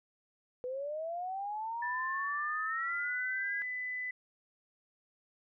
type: linear sweep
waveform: sine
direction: up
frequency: 491 to 1656 Hz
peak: -35 dBFS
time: 0.64-3.62 s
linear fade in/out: 0 ms
type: tone with pitch glide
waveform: sine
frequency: 1772 to 2001 Hz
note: A6 to B6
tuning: +12 to +22 cents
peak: -35 dBFS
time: 1.82-4.11 s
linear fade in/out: 5 ms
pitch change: +210 cents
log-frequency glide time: 2.65-2.93 s
effects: none